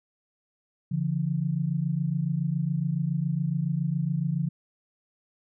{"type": "tone pair together", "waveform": "sine", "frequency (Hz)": [142.83, 170], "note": ["D3", "F3"], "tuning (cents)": [-48, -46], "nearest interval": "minor third", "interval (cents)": 302, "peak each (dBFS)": -27, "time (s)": [0.91, 4.49], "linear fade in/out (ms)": 10, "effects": []}